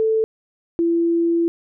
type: tone pair in turn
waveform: sine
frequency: 441.6 / 337.1 Hz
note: A4 / E4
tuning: +6 / +39 cents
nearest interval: perfect fourth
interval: 467 cents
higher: first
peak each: -15 dBFS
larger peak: neither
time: 0-0.24 / 0.79-1.48 s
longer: second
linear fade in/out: 0 ms
effects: none